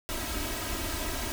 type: noise with comb filter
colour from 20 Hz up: pink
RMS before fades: -33 dBFS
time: 0.09-1.32 s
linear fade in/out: 0 ms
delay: 3.1 ms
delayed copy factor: +0.95
effects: none